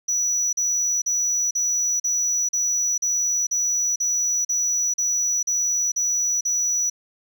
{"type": "tone bursts", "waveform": "sine", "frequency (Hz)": 5890, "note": "F#8", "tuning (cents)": -9, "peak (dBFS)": -17, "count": 14, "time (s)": [0.08, 6.9], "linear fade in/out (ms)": 10, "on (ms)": 450, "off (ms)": 40, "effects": ["tanh soft clip ceiling -18 dBFS", "9-bit"]}